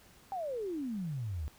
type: exponential sweep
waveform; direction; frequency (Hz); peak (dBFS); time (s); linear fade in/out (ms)
sine; down; 804 to 69.3; -34; 0.32-1.48; 0
effects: pink hiss -60 dBFS RMS until 1.58 s